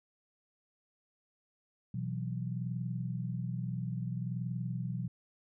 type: chord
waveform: sine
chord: B suspended fourth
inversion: none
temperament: just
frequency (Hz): 123.47 / 164.63 / 185.21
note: B2 / E3 / F#3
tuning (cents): 0 / -2 / +2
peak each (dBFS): -36 / -39 / -40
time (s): 1.94-5.08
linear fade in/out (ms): 5
effects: none